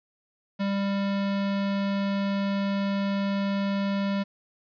square tone, 198.2 Hz, G3, 19 cents sharp, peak -25 dBFS, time 0.59-4.24 s, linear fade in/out 20 ms, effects resampled to 11025 Hz + 9-bit

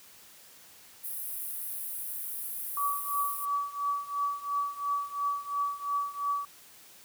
pink high-pass noise, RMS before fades -37 dBFS, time 1.03-3.46 s, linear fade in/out 20 ms, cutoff 10000 Hz, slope 48 dB/octave
sine tone with tremolo, 1144 Hz, D6, 46 cents flat, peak -25 dBFS, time 2.77-6.45 s, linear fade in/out 2 ms, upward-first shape triangle, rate 2.9 Hz, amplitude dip 90%
effects white hiss -54 dBFS RMS until 7.04 s + high-pass 60 Hz 12 dB/octave

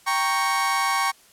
30% pulse chord, G diminished, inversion none, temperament equal, 784 / 932.3 / 1108.7 Hz, G5 / Bb5 / Db6, 0 / 0 / 0 cents, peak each -24 / -25 / -20 dBFS, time 0.06-1.12 s, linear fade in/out 20 ms, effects white hiss -54 dBFS RMS until 1.32 s + low-pass 12000 Hz 12 dB/octave

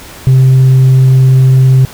sine tone with tanh clipping, 131 Hz, C3, 2 cents sharp, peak -3 dBFS, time 0.27-1.85 s, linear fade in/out 0 ms, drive 1 dB, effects pink hiss -31 dBFS RMS until 1.93 s

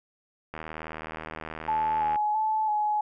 click train, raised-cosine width 0.5 ms, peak -21 dBFS, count 129, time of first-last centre 0.54-2.158 s, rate 79.1 Hz
sine tone with vibrato, 856 Hz, A5, 48 cents flat, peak -23 dBFS, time 1.68-3.01 s, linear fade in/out 5 ms, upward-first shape square, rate 1.5 Hz, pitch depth 25 cents each way
effects none

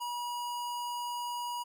square tone, 965 Hz, B5, 40 cents flat, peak -35 dBFS, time 0-1.64 s, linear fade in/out 20 ms, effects none

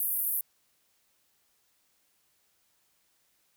white band-pass noise, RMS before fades -30 dBFS, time 0-0.41 s, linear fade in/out 2 ms, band 11000 to 15000 Hz, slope 48 dB/octave, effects white hiss -71 dBFS RMS until 3.56 s

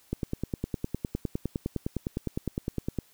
click train, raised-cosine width 3 ms, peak -16 dBFS, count 29, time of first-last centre 0.13-2.987 s, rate 9.8 Hz, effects white hiss -61 dBFS RMS until 3.13 s

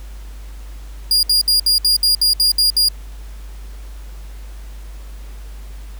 40% pulse tone bursts, 4836 Hz, D8, 50 cents sharp, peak -10 dBFS, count 10, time 1.11-2.886 s, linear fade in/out 2 ms, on 120 ms, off 64 ms, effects added 50 Hz sine -30 dBFS peak until 5.99 s + pink hiss -46 dBFS RMS until 5.99 s

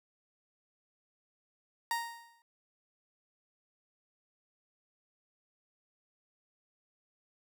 30% pulse tone with exponential decay, 932.3 Hz, A#5, in tune, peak -26 dBFS, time 1.91-2.42 s, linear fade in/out 1 ms, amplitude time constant 110 ms, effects none

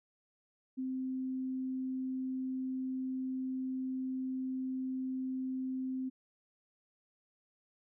sine tone, 260 Hz, C4, 11 cents flat, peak -34 dBFS, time 0.77-6.1 s, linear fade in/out 20 ms, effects none

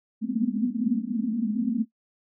white band-pass noise, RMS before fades -26 dBFS, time 0.21-1.86 s, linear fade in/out 50 ms, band 210 to 250 Hz, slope 96 dB/octave, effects noise-tail reverb RT60 0.1 s tail -18 dB re dry

